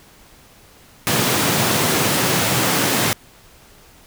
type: high-pass noise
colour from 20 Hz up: pink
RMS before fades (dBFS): -18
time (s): 1.07-3.13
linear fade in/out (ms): 0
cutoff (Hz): 100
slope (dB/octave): 48
effects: pink hiss -48 dBFS RMS until 4.06 s